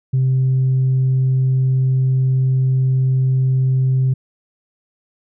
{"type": "tone", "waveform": "sine", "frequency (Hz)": 130.81, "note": "C3", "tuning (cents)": 0, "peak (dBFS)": -11, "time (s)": [0.13, 4.14], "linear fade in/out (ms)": 10, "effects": ["tanh soft clip ceiling -10 dBFS"]}